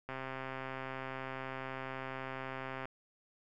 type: click train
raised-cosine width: 0.5 ms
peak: -26 dBFS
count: 366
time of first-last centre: 0.09-2.855 s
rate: 132 Hz
effects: none